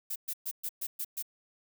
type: noise bursts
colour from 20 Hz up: violet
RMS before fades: -35 dBFS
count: 7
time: 0.1-1.226 s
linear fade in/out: 10 ms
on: 58 ms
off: 120 ms
effects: none